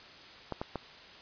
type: clicks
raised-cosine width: 1 ms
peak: -20 dBFS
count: 3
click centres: 0.523 / 0.615 / 0.757 s
effects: white hiss -51 dBFS RMS until 1.21 s + resampled to 11025 Hz